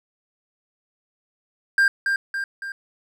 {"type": "tone with echo", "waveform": "triangle", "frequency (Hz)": 1593, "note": "G6", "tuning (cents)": 27, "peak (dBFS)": -12, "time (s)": [1.78, 1.88], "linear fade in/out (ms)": 2, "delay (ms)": 280, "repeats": 3, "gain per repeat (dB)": -5, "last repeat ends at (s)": 2.72, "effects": []}